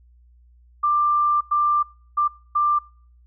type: tone bursts at uneven times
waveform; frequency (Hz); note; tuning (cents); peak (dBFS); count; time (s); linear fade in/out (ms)
sine; 1185; D6; +15; -16; 4; 0.83-1.41 / 1.51-1.83 / 2.17-2.28 / 2.55-2.79; 10
effects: noise-tail reverb RT60 0.5 s tail -24 dB re dry + added 60 Hz sine -50 dBFS peak until 3.26 s